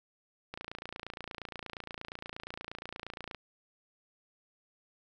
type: click train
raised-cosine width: 0.3 ms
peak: -24 dBFS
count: 81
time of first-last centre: 0.54-3.347 s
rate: 28.5 Hz
effects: none